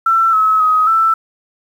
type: tone with pitch steps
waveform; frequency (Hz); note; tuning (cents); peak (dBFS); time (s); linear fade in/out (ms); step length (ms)
sine; 1340 / 1288 / 1262 / 1327; E6 / E6 / D#6 / E6; +28 / -41 / +24 / +11; -9; 0.06-1.14; 5; 270
effects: 7-bit